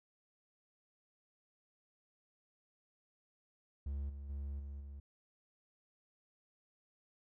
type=tone with level steps; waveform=triangle; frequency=70.1 Hz; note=C#2; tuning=20 cents sharp; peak=-35 / -42 / -37 / -41 / -44 dBFS; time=3.86-5 s; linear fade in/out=5 ms; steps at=4.09 / 4.29 / 4.59 / 4.8 s; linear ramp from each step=10 ms; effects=none